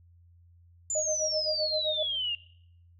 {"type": "exponential sweep", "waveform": "sine", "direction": "down", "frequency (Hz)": [7190, 2773], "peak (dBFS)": -28, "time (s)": [0.9, 2.35], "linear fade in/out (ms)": 2}
{"type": "tone with tremolo", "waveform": "sine", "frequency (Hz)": 618, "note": "D#5", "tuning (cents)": -12, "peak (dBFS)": -26, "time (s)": [0.95, 2.03], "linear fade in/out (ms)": 5, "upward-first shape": "sine", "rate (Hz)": 7.7, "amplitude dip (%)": 90}
{"effects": ["noise-tail reverb RT60 0.7 s tail -21 dB re dry", "added 86 Hz sine -55 dBFS peak until 2.99 s"]}